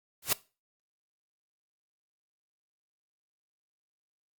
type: noise with exponential growth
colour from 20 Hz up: white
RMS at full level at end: -20 dBFS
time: 0.22-0.33 s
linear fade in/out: 5 ms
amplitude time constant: 23 ms
effects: noise-tail reverb RT60 0.3 s tail -20 dB re dry + Opus 48 kbps